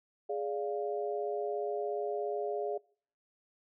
sine chord, D diminished, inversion second, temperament equal with one note detuned, 415.3 / 581.3 / 698.5 Hz, Ab4 / D5 / F5, 0 / -18 / 0 cents, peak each -34 / -38 / -38 dBFS, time 0.29-2.78 s, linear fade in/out 10 ms, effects noise-tail reverb RT60 0.5 s tail -24 dB re dry

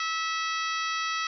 harmonic tone, 650 Hz, E5, 24 cents flat, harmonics 2 / 3 / 4 / 5 / 6 / 7 / 8 / 9, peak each -30 / -34 / -36 / -38 / -40 / -41 / -42 / -43 dBFS, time 0-1.27 s, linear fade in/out 2 ms, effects none

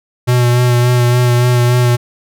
square tone with vibrato, 122.5 Hz, B2, 14 cents flat, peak -9 dBFS, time 0.27-1.97 s, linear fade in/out 20 ms, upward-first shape sine, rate 3.5 Hz, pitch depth 22 cents each way, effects none

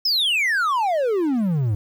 triangle exponential sweep, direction down, 5350 to 98.4 Hz, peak -16 dBFS, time 0.05-1.75 s, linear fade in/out 5 ms, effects 9-bit

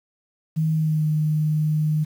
sine tone with pitch glide, 158.1 to 153.51 Hz, D#3 to D#3, +28 to -23 cents, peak -18 dBFS, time 0.56-2.05 s, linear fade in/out 20 ms, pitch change -51 cents, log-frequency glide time 0.74-1.06 s, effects 8-bit

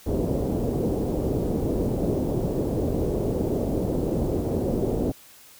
white low-pass noise, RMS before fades -25 dBFS, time 0.06-5.12 s, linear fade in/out 10 ms, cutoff 480 Hz, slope 24 dB/octave, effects white hiss -50 dBFS RMS until 5.59 s

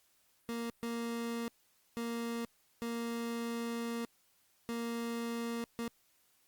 30% pulse tone bursts at uneven times, 233.1 Hz, A#3, in tune, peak -33 dBFS, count 6, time 0.49-0.7 / 0.83-1.48 / 1.97-2.45 / 2.82-4.05 / 4.69-5.64 / 5.79-5.88 s, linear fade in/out 0 ms, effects white hiss -71 dBFS RMS until 6.47 s + Opus 48 kbps

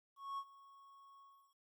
triangle tone with ADSR envelope, 1103 Hz, C#6, 9 cents flat, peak -37 dBFS, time 0.16-1.56 s, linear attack 220 ms, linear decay 59 ms, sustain -20 dB, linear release 340 ms, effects 13-bit

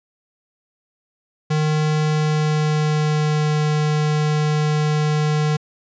square tone with pitch glide, 153.3 to 151.54 Hz, D#3 to D#3, -25 to -45 cents, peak -17 dBFS, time 1.5-5.57 s, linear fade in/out 10 ms, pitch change -20 cents, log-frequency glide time 2.09-3.62 s, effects resampled to 16000 Hz

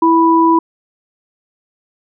sine tone pair together, 329.5 / 986.4 Hz, E4 / B5, -1 / -2 cents, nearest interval octave + perfect fifth, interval 1899 cents, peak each -10 dBFS, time 0.02-0.59 s, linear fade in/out 5 ms, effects none

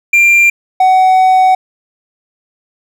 triangle tone pair in turn, 2380 / 749.7 Hz, D7 / F#5, +22 / +23 cents, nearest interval octave + minor sixth, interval 1999 cents, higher first, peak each -3 dBFS, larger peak neither, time 0.13-0.5 / 0.8-1.55 s, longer second, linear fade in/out 5 ms, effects none

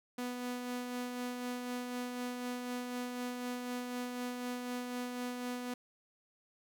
sawtooth tone with tremolo, 246.9 Hz, B3, in tune, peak -32 dBFS, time 0.18-5.74 s, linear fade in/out 5 ms, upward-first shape sine, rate 4 Hz, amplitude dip 35%, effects none

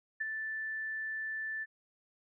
sine tone with ADSR envelope, 1760 Hz, A6, in tune, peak -30 dBFS, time 0.2-1.66 s, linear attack 12 ms, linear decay 21 ms, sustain -5 dB, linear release 35 ms, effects none

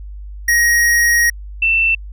square / sine tone pair in turn, 1885 / 2676 Hz, A#6 / E7, +19 / +25 cents, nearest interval tritone, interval 606 cents, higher second, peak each -11 dBFS, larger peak neither, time 0.48-1.3 / 1.62-1.95 s, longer first, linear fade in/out 5 ms, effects added 50 Hz sine -28 dBFS peak until 2.12 s

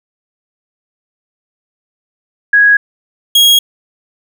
sine / 40% pulse tone pair in turn, 1659 / 3287 Hz, G#6 / G#7, -2 / -19 cents, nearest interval octave, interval 1183 cents, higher second, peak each -4 dBFS, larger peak neither, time 2.53-2.77 / 3.35-3.59 s, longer neither, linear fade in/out 5 ms, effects none

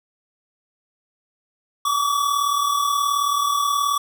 square tone pair together, 1137.3 / 1176 Hz, C#6 / D6, +44 / +2 cents, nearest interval minor second, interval 58 cents, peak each -20 / -26 dBFS, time 1.85-3.98 s, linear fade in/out 5 ms, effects none

